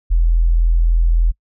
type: tone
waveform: sine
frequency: 41.75 Hz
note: E1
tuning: 23 cents sharp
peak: -10 dBFS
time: 0.1-1.32 s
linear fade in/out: 20 ms
effects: noise-tail reverb RT60 0.1 s tail -26 dB re dry